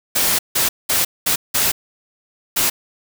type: noise bursts at uneven times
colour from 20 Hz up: white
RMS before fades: -17 dBFS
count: 6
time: 0.15-0.39 / 0.55-0.69 / 0.89-1.05 / 1.26-1.36 / 1.54-1.72 / 2.56-2.7 s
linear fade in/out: 10 ms
effects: none